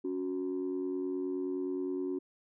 sine tone pair together, 278.7 / 368.3 Hz, C#4 / F#4, +9 / -8 cents, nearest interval perfect fourth, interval 483 cents, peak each -34 / -33 dBFS, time 0.04-2.19 s, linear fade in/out 10 ms, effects tanh soft clip ceiling -27 dBFS

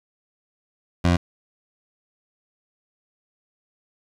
20% pulse tone, 87.4 Hz, F2, 2 cents sharp, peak -11 dBFS, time 1.04-1.17 s, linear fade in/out 10 ms, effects low-pass 6000 Hz 12 dB/octave + 8-bit

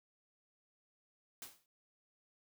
white noise with exponential decay, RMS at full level -45 dBFS, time 1.42-1.66 s, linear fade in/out 1 ms, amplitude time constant 52 ms, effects none

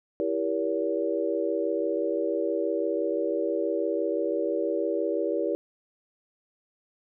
sine chord, E diminished seventh, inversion none, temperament just, 329.6 / 395.6 / 474.7 / 569.6 Hz, E4 / G4 / Bb4 / Db5, 0 / +16 / +31 / +47 cents, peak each -30 dBFS, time 0.2-5.55 s, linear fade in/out 0 ms, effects none

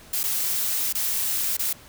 blue noise with dropouts, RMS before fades -25 dBFS, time 0.13-1.73 s, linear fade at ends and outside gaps 5 ms, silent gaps 0.232-0.237 / 0.927-0.95 / 1.569-1.592 s, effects pink hiss -48 dBFS RMS until 1.88 s

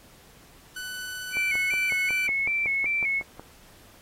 sawtooth tone, 1495 Hz, F#6, 17 cents sharp, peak -30 dBFS, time 0.76-2.27 s, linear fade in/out 5 ms
sine tone with vibrato, 2264 Hz, C#7, 36 cents sharp, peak -23 dBFS, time 1.32-3.23 s, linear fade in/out 50 ms, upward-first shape square, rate 2.6 Hz, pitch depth 57 cents each way
click train, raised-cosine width 1 ms, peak -26 dBFS, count 12, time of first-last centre 1.37-3.396 s, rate 5.43 Hz
effects pink hiss -54 dBFS RMS until 4.01 s + AAC 48 kbps

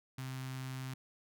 sawtooth tone with notch filter, 130.7 Hz, C3, 1 cent flat, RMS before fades -42 dBFS, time 0.18-0.94 s, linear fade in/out 5 ms, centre 490 Hz, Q 0.58, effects none

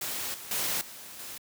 white noise with level steps, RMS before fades -34 / -43 / -30 / -45 / -41 dBFS, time 0.01-1.38 s, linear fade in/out 5 ms, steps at 0.34 / 0.51 / 0.81 / 1.19 s, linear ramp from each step 2 ms, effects high-pass 80 Hz 12 dB/octave

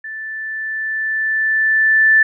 sine tone with level ramp, 1760 Hz, A6, in tune, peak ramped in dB -26 to -7 dBFS, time 0.04-2.23 s, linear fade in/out 5 ms, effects none

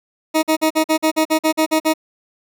20% pulse tone bursts, 315 Hz, D#4, 21 cents sharp, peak -8 dBFS, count 12, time 0.34-1.938 s, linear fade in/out 20 ms, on 91 ms, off 46 ms, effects none

